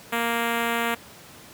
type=tone with notch filter; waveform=5% pulse; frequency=233.1 Hz; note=A#3; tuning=in tune; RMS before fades=-25 dBFS; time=0.12-0.95 s; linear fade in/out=10 ms; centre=5700 Hz; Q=0.83; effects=pink hiss -46 dBFS RMS until 1.53 s + high-pass 100 Hz 12 dB/octave